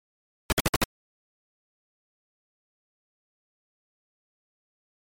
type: noise bursts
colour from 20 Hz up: pink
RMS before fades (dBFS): -21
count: 5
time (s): 0.5-0.838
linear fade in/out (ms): 0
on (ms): 22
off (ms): 57
effects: MP3 64 kbps